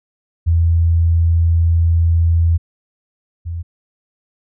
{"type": "tone pair in turn", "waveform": "sine", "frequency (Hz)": [83.5, 84.52], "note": ["E2", "E2"], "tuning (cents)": [23, 44], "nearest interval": "unison", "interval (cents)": 21, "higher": "second", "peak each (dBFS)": [-10, -21], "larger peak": "first", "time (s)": [[0.46, 2.58], [3.45, 3.63]], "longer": "first", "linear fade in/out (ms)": 20, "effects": []}